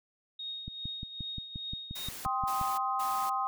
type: tone with tremolo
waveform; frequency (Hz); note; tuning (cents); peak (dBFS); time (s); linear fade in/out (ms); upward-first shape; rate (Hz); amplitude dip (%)
sine; 3729; A#7; 0; -35; 0.39-2.09; 5; triangle; 2.5; 65
type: click train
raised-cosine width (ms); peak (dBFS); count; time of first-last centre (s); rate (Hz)
5; -27; 12; 0.68-2.613; 5.69
type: noise bursts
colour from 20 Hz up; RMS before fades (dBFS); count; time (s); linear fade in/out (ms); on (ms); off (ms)
white; -43; 3; 1.95-3.3; 10; 310; 210
type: chord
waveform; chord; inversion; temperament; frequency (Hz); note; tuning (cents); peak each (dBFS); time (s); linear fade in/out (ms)
sine; C minor; second; just; 784.9 / 1046.5 / 1255.8; G5 / C6 / Eb6; +2 / 0 / +16; -33; 2.25-3.47; 0
effects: none